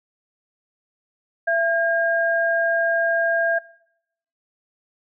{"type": "tone pair together", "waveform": "sine", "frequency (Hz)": [670, 1616.7], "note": ["E5", "G#6"], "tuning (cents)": [28, -47], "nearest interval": "octave + minor third", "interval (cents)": 1525, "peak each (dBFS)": -20, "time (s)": [1.47, 3.59], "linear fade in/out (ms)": 10, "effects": ["noise-tail reverb RT60 0.8 s tail -23 dB re dry"]}